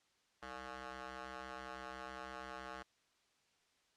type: ring-modulated tone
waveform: 10% pulse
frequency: 129.6 Hz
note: C3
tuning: 16 cents flat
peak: -35 dBFS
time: 0.42-2.83 s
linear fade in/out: 10 ms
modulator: 969 Hz
effects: white hiss -75 dBFS RMS until 3.96 s + low-pass 6000 Hz 12 dB/octave